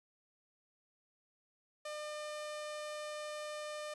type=tone; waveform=sawtooth; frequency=602 Hz; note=D5; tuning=43 cents sharp; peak=-37 dBFS; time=1.85-3.94 s; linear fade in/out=5 ms; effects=resampled to 24000 Hz